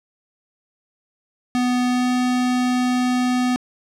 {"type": "tone with pitch glide", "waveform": "square", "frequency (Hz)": [248.1, 249.8], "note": ["B3", "B3"], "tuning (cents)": [8, 20], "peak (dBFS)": -18, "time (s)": [1.55, 3.56], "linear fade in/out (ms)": 0, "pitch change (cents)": 12, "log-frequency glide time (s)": [1.87, 2.09], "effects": ["low-pass 8000 Hz 12 dB/octave", "8-bit"]}